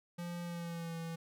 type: tone with pitch glide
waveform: square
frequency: 173.3 to 165.47 Hz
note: F3 to E3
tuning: -13 to +7 cents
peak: -40 dBFS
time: 0.18-1.16 s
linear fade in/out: 10 ms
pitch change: -80 cents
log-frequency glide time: 0.43-0.97 s
effects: none